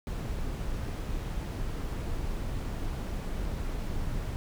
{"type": "noise", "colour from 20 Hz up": "brown", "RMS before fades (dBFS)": -33, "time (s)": [0.07, 4.36], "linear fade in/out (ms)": 0, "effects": []}